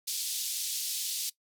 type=band-pass noise; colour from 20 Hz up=pink; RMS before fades=-34 dBFS; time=0.07-1.3 s; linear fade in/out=10 ms; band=3700 to 15000 Hz; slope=24 dB/octave; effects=noise-tail reverb RT60 0.1 s tail -19 dB re dry